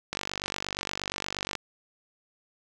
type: click train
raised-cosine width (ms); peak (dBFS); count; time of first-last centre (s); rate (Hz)
0.2; -13; 70; 0.13-1.553; 48.5
effects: none